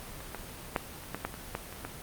clicks, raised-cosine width 0.5 ms, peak -28 / -21 / -11 / -29 / -18 / -16 / -26 / -17 / -27 / -21 dBFS, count 10, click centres 0.205 / 0.347 / 0.762 / 1.037 / 1.146 / 1.25 / 1.341 / 1.551 / 1.726 / 1.85 s, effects pink hiss -44 dBFS RMS until 2.02 s + Opus 32 kbps

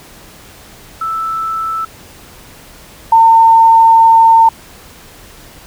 sine tone pair in turn, 1318.5 / 906.2 Hz, E6 / A#5, 0 / -49 cents, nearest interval tritone, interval 649 cents, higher first, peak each -15 / -3 dBFS, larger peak second, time 1.01-1.85 / 3.12-4.49 s, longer second, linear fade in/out 5 ms, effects pink hiss -38 dBFS RMS until 5.66 s

